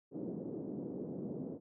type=band-pass noise; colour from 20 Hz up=pink; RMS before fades=-42 dBFS; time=0.11-1.6 s; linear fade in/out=50 ms; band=170 to 450 Hz; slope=24 dB/octave; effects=none

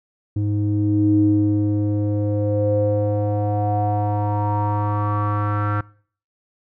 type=tone with low-pass filter sweep; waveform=square; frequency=103.83 Hz; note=G#2; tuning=in tune; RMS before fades=-20 dBFS; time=0.36-5.81 s; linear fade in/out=5 ms; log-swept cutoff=240 to 1400 Hz; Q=6.9; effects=noise-tail reverb RT60 0.5 s tail -23 dB re dry

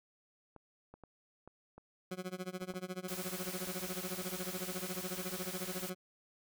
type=clicks; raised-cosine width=1 ms; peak=-38 dBFS; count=11; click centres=0.563 / 0.94 / 1.037 / 1.476 / 1.78 / 2.619 / 2.704 / 2.739 / 3.481 / 3.674 / 4.215 s
type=tone with tremolo; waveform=20% pulse; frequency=183.6 Hz; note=F#3; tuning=13 cents flat; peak=-32 dBFS; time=2.11-5.95 s; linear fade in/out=5 ms; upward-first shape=sine; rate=14 Hz; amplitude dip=95%
type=noise; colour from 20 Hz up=white; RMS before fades=-44 dBFS; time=3.08-5.9 s; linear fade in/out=5 ms
effects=none

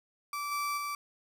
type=tone with level steps; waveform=35% pulse; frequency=1162 Hz; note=D6; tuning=19 cents flat; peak=-32 / -29 / -32 dBFS; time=0.33-0.95 s; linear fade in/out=2 ms; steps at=0.51 / 0.77 s; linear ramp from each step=10 ms; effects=none

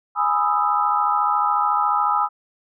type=chord; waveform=sine; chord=E major seventh; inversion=first; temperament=equal; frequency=830.6 / 987.8 / 1244.5 / 1318.5 Hz; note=G#5 / B5 / D#6 / E6; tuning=0 / 0 / 0 / 0 cents; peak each=-22 / -24 / -21 / -23 dBFS; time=0.15-2.29 s; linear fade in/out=50 ms; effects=none

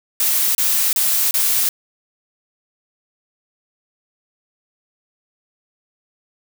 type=noise bursts; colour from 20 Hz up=blue; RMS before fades=-17 dBFS; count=4; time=0.2-1.69 s; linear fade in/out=2 ms; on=350 ms; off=30 ms; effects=none

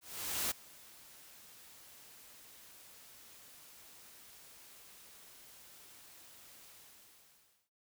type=noise with ADSR envelope; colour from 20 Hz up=white; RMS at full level=-34 dBFS; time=0.01-7.7 s; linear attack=500 ms; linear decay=11 ms; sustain=-23 dB; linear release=1000 ms; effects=none

